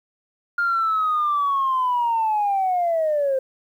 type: linear sweep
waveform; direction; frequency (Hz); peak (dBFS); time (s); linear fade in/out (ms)
sine; down; 1412 to 520; -17; 0.58-3.39; 5
effects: tanh soft clip ceiling -14 dBFS + 9-bit